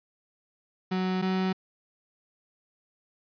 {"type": "tone pair in turn", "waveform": "35% pulse", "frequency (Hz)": [185.8, 187.63], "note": ["F#3", "F#3"], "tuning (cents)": [7, 24], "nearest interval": "unison", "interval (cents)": 17, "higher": "second", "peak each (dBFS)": [-24, -23], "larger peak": "second", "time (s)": [[0.91, 1.22], [1.22, 1.53]], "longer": "neither", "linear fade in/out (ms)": 10, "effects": ["resampled to 11025 Hz"]}